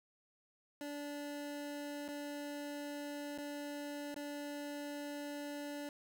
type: tone with dropouts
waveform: 25% pulse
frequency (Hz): 290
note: D4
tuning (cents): -22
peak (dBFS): -38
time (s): 0.81-5.89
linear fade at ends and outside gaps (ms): 1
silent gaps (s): 2.08-2.086 / 3.377-3.385 / 4.143-4.162
effects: none